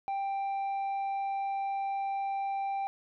sine tone with tanh clipping, 787 Hz, G5, 7 cents sharp, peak -31 dBFS, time 0.08-2.87 s, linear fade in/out 0 ms, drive 4 dB, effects none

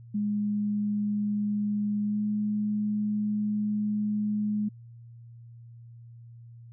sine tone with pitch glide, 207.5 to 210 Hz, G#3 to G#3, -1 to +19 cents, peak -25 dBFS, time 0.14-4.69 s, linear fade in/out 10 ms, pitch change +20 cents, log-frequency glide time 2.03-2.21 s, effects added 117 Hz sine -45 dBFS peak until 6.72 s

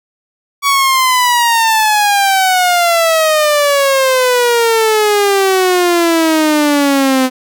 sawtooth exponential sweep, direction down, 1135 to 255.5 Hz, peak -5 dBFS, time 0.62-7.3 s, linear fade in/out 50 ms, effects none

